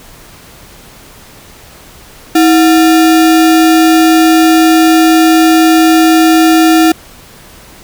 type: tone with sample-and-hold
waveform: sine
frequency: 322 Hz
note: E4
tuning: 41 cents flat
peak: -3 dBFS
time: 2.35-6.92 s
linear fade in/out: 5 ms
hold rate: 1050 Hz
effects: pink hiss -36 dBFS RMS until 7.83 s